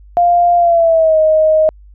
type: tone with pitch glide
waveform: sine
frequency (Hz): 698.5 to 625.9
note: F5 to D#5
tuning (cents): 0 to +10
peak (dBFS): -7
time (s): 0.17-1.69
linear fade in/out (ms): 0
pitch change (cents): -190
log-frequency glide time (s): 0.57-1.19
effects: added 50 Hz sine -37 dBFS peak until 1.94 s